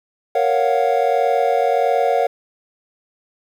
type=chord; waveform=triangle; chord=Gb major seventh; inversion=first; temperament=equal; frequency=466.2 / 554.4 / 698.5 / 740 Hz; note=Bb4 / Db5 / F5 / Gb5; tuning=0 / 0 / 0 / 0 cents; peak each=-18 dBFS; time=0.35-2.27 s; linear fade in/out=5 ms; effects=8-bit